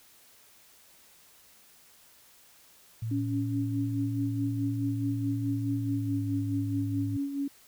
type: tone with pitch glide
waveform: sine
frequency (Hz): 112.9 to 106.56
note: A2 to G#2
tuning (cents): +45 to +45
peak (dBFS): -30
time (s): 3.02-7.17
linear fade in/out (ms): 5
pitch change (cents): -100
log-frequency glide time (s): 5.86-6.23
type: tone with tremolo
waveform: sine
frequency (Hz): 280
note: C#4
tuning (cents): +18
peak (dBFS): -27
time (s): 3.11-7.48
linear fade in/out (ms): 5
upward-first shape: sine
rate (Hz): 4.7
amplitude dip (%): 55
effects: white hiss -58 dBFS RMS until 7.67 s